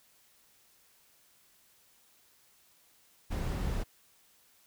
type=noise; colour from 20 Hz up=brown; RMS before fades=-33 dBFS; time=3.3-3.84 s; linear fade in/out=20 ms; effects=white hiss -65 dBFS RMS until 4.66 s